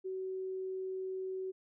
sine tone, 376.9 Hz, F#4, 32 cents sharp, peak -36 dBFS, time 0.04-1.52 s, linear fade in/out 20 ms, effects none

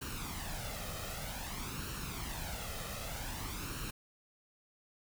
pink noise with flanger, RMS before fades -41 dBFS, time 0.01-3.91 s, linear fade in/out 10 ms, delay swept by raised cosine 0.71 to 1.6 ms, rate 0.53 Hz, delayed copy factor +0.6, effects none

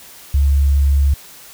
sine tone, 70 Hz, C#2, 18 cents sharp, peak -10 dBFS, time 0.34-1.14 s, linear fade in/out 5 ms, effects white hiss -40 dBFS RMS until 1.53 s

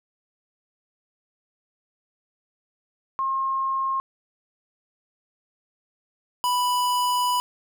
sine / square tone pair in turn, 1071 / 988.4 Hz, C6 / B5, +40 / +1 cents, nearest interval minor second, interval 139 cents, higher first, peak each -22 / -21 dBFS, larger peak second, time 3.19-4 / 6.44-7.4 s, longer second, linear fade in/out 0 ms, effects none

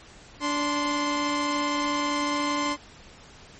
sawtooth tone pair together, 290.5 / 1043.6 Hz, D4 / C6, -19 / -5 cents, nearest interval octave + minor seventh, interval 2214 cents, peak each -23 dBFS, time 0.4-2.77 s, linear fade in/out 50 ms, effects pink hiss -49 dBFS RMS until 3.59 s + MP3 32 kbps

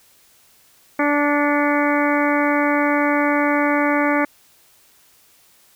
harmonic tone with a mistuned harmonic, 291.3 Hz, D4, 14 cents flat, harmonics 1 / 2 / 3 / 4 / 5 / 6 / 7 / 8, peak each -19 / -22 / -24 / -25 / -26 / -27 / -27 / -28 dBFS, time 0.99-4.25 s, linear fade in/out 5 ms, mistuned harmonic 8, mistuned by -71 cents, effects white hiss -54 dBFS RMS until 5.75 s

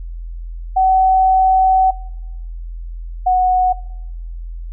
sine tone pair in turn, 756 / 737 Hz, F#5 / F#5, +37 / -7 cents, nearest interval unison, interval 44 cents, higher first, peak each -10 dBFS, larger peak neither, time 0.76-1.91 / 3.26-3.73 s, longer first, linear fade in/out 10 ms, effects noise-tail reverb RT60 0.9 s tail -21 dB re dry + added 42 Hz sine -25 dBFS peak until 4.72 s

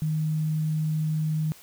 sine tone, 155.56 Hz, D#3, in tune, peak -23 dBFS, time 0.02-1.52 s, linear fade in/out 0 ms, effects white hiss -51 dBFS RMS until 1.62 s

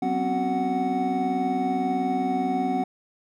triangle tone cluster, 186.9 / 248.5 / 268.6 / 374 / 741 Hz, F#3 / B3 / C4 / F#4 / F#5, +18 / +11 / +46 / +19 / +2 cents, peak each -31 / -27 / -26 / -31 / -24 dBFS, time 0.02-2.84 s, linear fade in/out 5 ms, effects none

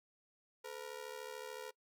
sawtooth ring-modulated tone, 470.8 Hz, A#4, 17 cents sharp, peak -38 dBFS, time 0.64-1.71 s, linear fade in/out 10 ms, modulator 36.8 Hz, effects noise-tail reverb RT60 0.1 s tail -22 dB re dry

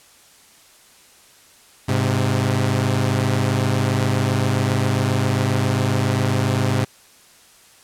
sawtooth tone pair together, 102.7 / 130.18 Hz, G#2 / C3, -19 / -8 cents, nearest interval major third, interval 411 cents, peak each -16 dBFS, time 1.88-6.85 s, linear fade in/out 10 ms, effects white hiss -50 dBFS RMS until 7.83 s + low-pass 11000 Hz 12 dB/octave

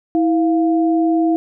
sine tone pair together, 325.4 / 698.5 Hz, E4 / F5, -22 / 0 cents, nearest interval octave + minor second, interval 1322 cents, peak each -13 / -21 dBFS, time 0.15-1.36 s, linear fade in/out 0 ms, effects none

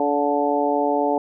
harmonic tone with a mistuned harmonic, 144.3 Hz, D3, 30 cents flat, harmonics 2 / 3 / 4 / 5 / 6, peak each -24 / -24 / -24 / -24 / -24 dBFS, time 0-1.18 s, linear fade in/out 2 ms, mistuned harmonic 6, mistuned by +16 cents, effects none

